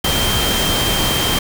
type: tone in noise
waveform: sine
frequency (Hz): 3157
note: G7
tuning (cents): +12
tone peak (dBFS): -20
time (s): 0.04-1.39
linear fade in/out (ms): 5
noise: pink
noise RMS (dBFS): -18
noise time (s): 0.04-1.39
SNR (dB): -5
effects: none